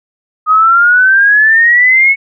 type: exponential sweep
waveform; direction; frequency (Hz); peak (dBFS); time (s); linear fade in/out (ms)
sine; up; 1244 to 2217; -4; 0.46-2.16; 50
effects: none